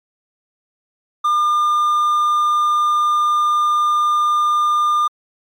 triangle tone, 1204 Hz, D6, 43 cents sharp, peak -11 dBFS, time 1.24-5.08 s, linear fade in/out 10 ms, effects MP3 96 kbps

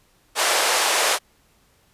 pink band-pass noise, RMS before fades -20 dBFS, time 0.35-1.19 s, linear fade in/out 50 ms, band 500 to 11000 Hz, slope 24 dB/octave, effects pink hiss -60 dBFS RMS until 1.93 s + resampled to 32000 Hz

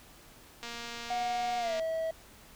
click train, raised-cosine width 0.2 ms, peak -24 dBFS, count 275, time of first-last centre 0.63-1.796 s, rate 235 Hz
triangle tone with pitch glide, 727 to 647.7 Hz, F#5 to E5, -31 to -31 cents, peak -28 dBFS, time 1.1-2.11 s, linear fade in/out 5 ms, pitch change -200 cents, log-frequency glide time 1.58-1.75 s
effects pink hiss -55 dBFS RMS until 2.55 s

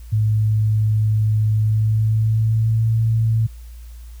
sine tone with pitch glide, 107.9 to 112.35 Hz, A2 to A2, -33 to +37 cents, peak -14 dBFS, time 0.12-3.47 s, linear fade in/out 10 ms, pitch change +70 cents, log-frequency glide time 1.55-2.87 s, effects added 58 Hz sine -34 dBFS peak until 4.2 s + white hiss -53 dBFS RMS until 4.2 s

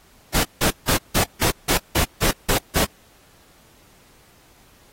pink noise bursts, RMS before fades -19 dBFS, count 10, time 0.34-2.85 s, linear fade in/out 10 ms, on 98 ms, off 170 ms, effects pink hiss -54 dBFS RMS until 4.92 s + AAC 48 kbps

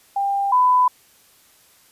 sine tone pair in turn, 796 / 1000.2 Hz, G5 / B5, +26 / +22 cents, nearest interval major third, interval 396 cents, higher second, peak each -18 / -12 dBFS, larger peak second, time 0.16-0.52 / 0.52-0.88 s, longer neither, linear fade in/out 5 ms, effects white hiss -54 dBFS RMS until 1.91 s + resampled to 32000 Hz

